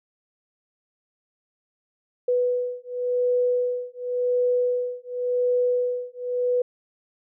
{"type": "beating tone pair", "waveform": "sine", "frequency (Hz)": [493.4, 494.31], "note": ["B4", "B4"], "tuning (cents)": [-2, 1], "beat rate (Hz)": 0.91, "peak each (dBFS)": [-24, -24], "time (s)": [2.28, 6.62], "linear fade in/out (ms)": 5, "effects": []}